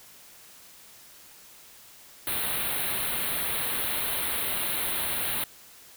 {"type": "band-stop noise", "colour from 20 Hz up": "white", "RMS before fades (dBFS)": -29, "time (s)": [2.27, 5.44], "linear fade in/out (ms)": 2, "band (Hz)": [4200, 9000], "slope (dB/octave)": 96, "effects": ["white hiss -51 dBFS RMS until 5.96 s"]}